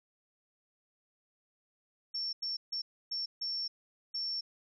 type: tone bursts at uneven times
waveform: sine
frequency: 5440 Hz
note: F8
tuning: 46 cents flat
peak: -33 dBFS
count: 6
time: 2.14-2.33 / 2.42-2.57 / 2.72-2.82 / 3.11-3.26 / 3.41-3.68 / 4.14-4.41 s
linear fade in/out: 10 ms
effects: none

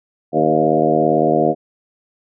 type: harmonic tone with a mistuned harmonic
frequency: 77.78 Hz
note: D#2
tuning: in tune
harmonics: 2 / 3 / 4 / 5 / 6 / 7 / 8 / 9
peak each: -24 / -22 / -20 / -20 / -21 / -22 / -20 / -18 dBFS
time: 0.32-1.55 s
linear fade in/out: 50 ms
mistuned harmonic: 6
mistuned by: +29 cents
effects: none

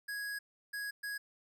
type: tone bursts at uneven times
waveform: square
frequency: 1661.2 Hz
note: G#6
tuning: in tune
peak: -38 dBFS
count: 3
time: 0.08-0.39 / 0.73-0.91 / 1.03-1.18 s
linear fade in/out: 10 ms
effects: none

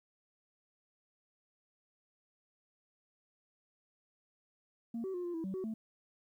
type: tone with pitch steps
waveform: sine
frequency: 231.5 / 381.3 / 356.2 / 348.6 / 327 / 190.9 / 375.9 / 221.1 Hz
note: A#3 / G4 / F4 / F4 / E4 / G3 / F#4 / A3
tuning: -12 / -48 / +34 / -3 / -14 / -46 / +27 / +9 cents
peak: -34 dBFS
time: 4.94-5.74 s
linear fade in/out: 5 ms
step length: 100 ms
effects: tanh soft clip ceiling -34 dBFS + 12-bit

